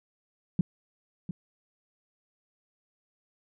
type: tone with echo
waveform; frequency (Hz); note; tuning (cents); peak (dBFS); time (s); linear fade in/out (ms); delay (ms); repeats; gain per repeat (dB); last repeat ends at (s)
sine; 176.3; F3; +17; -19; 0.59-0.61; 2; 700; 1; -11; 1.31
effects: none